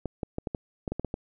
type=clicks; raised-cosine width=2 ms; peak=-17 dBFS; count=10; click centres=0.057 / 0.232 / 0.384 / 0.472 / 0.548 / 0.878 / 0.92 / 0.996 / 1.047 / 1.141 s; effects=none